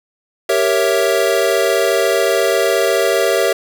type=chord; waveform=square; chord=G diminished seventh; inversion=none; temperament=equal; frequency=392 / 466.2 / 554.4 / 659.3 Hz; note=G4 / Bb4 / Db5 / Fb5; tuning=0 / 0 / 0 / 0 cents; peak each=-19 dBFS; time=0.49-3.53 s; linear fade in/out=5 ms; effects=none